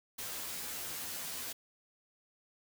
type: noise with comb filter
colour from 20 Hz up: white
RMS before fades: -41 dBFS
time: 0.18-1.53 s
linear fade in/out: 10 ms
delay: 12 ms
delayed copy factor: +0.9
effects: none